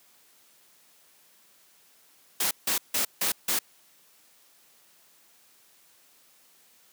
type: noise bursts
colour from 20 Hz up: white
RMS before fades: -26 dBFS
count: 5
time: 2.4-3.59 s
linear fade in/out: 5 ms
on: 110 ms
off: 160 ms
effects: white hiss -60 dBFS RMS until 6.92 s + high-pass 150 Hz 12 dB/octave